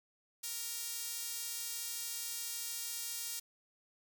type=tone with high-pass filter; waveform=sawtooth; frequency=466.2 Hz; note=A#4; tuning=in tune; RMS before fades=-41 dBFS; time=0.43-3.4 s; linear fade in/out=10 ms; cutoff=6100 Hz; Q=0.66; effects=none